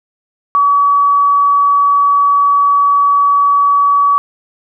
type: tone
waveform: sine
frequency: 1138 Hz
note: C#6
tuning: 45 cents sharp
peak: -7 dBFS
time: 0.55-4.18 s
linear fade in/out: 0 ms
effects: none